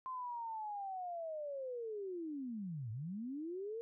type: linear two-way sweep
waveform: sine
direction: down then up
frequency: 1046.5 to 103.83 to 468.6 Hz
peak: -40 dBFS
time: 0.06-3.81 s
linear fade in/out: 0 ms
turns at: 2.91 s
effects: none